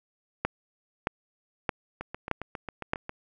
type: two click trains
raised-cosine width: 0.5 ms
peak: -10 / -20 dBFS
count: 5 / 9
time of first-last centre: 0.45-2.934 / 2.01-3.094 s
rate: 1.61 / 7.38 Hz
effects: none